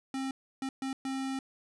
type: tone bursts at uneven times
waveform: square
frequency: 266.9 Hz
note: C4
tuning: 35 cents sharp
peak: -33 dBFS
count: 4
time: 0.14-0.31 / 0.62-0.69 / 0.82-0.93 / 1.05-1.39 s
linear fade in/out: 2 ms
effects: resampled to 24000 Hz